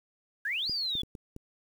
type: exponential two-way sweep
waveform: sine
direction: up then down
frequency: 1568 to 4978 to 3372 Hz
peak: -29 dBFS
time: 0.45-1.02 s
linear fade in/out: 5 ms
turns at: 0.7 s
type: clicks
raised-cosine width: 3 ms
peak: -29 dBFS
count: 5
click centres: 0.696 / 0.953 / 1.034 / 1.152 / 1.364 s
effects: 9-bit